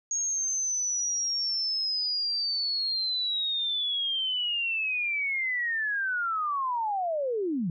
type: linear sweep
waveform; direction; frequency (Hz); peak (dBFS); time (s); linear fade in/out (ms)
sine; down; 6600 to 155.1; -26; 0.11-7.7; 2
effects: none